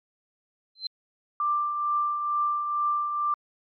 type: tone with exponential growth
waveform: sine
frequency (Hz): 4100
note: C8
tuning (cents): -36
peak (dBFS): -24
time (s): 0.75-0.87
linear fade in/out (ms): 5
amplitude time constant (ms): 26
type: tone with tremolo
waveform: sine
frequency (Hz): 1182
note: D6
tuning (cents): +11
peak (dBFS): -21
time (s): 1.4-3.34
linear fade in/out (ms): 2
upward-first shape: triangle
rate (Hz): 2.2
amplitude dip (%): 50
effects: MP3 32 kbps